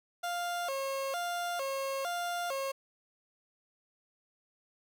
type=tone with vibrato; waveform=30% pulse; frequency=616 Hz; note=D#5; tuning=17 cents flat; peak=-30 dBFS; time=0.23-2.72 s; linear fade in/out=10 ms; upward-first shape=square; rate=1.1 Hz; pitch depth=220 cents each way; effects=none